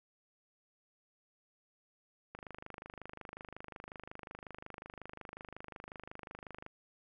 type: click train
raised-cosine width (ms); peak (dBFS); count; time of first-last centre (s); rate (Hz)
0.5; -30; 111; 2.35-6.664; 25.5
effects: none